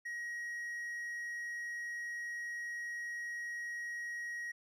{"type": "tone", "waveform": "triangle", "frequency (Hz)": 1895, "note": "A#6", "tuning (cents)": 28, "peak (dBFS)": -37, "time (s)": [0.05, 4.52], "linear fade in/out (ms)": 10, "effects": ["resampled to 32000 Hz"]}